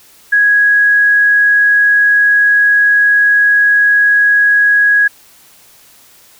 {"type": "tone", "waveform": "sine", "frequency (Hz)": 1661.2, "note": "G#6", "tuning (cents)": 0, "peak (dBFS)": -6, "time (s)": [0.32, 5.08], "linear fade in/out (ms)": 10, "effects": ["white hiss -44 dBFS RMS until 6.39 s"]}